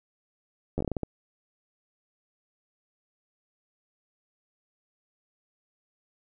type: slowing click train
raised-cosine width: 2 ms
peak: -16 dBFS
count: 9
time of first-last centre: 0.78-1.033 s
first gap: 11 ms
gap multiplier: 1.29
effects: none